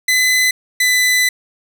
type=tone pair in turn; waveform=sawtooth; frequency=2016 / 2001 Hz; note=B6 / B6; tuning=+35 / +22 cents; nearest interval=unison; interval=13 cents; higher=first; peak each=-8 dBFS; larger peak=neither; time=0.08-0.51 / 0.8-1.29 s; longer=second; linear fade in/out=5 ms; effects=none